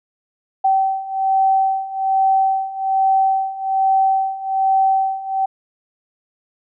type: beating tone pair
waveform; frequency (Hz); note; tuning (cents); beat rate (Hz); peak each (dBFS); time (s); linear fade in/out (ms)
sine; 770 / 771.2; G5 / G5; -31 / -28; 1.2; -19 / -16; 0.64-5.46; 10
effects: none